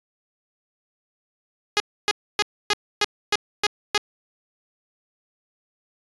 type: tone bursts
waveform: 5% pulse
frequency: 415.3 Hz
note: G#4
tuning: in tune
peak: -6 dBFS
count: 8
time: 1.77-3.978 s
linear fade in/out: 0 ms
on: 31 ms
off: 280 ms
effects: resampled to 22050 Hz